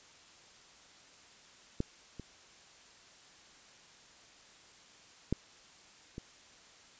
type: clicks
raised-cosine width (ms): 3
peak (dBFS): -18 / -30 / -16 / -28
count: 4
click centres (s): 1.804 / 2.197 / 5.326 / 6.181
effects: white hiss -58 dBFS RMS until 6.99 s + resampled to 16000 Hz